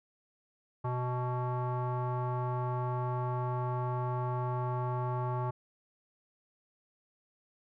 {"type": "tone with low-pass filter", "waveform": "square", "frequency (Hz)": 124.5, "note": "B2", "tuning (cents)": 14, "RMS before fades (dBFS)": -33, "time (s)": [0.84, 5.51], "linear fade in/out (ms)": 10, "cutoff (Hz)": 1000, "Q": 6, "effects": []}